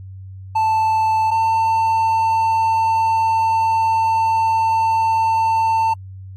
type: tone pair in turn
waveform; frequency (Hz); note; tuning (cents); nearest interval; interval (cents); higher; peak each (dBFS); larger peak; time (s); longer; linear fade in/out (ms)
triangle; 881 / 895.4; A5 / A5; +2 / +30; unison; 28; second; -12; neither; 0.55-1.31 / 1.31-5.94; second; 10
effects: added 95 Hz sine -32 dBFS peak until 6.36 s + AAC 64 kbps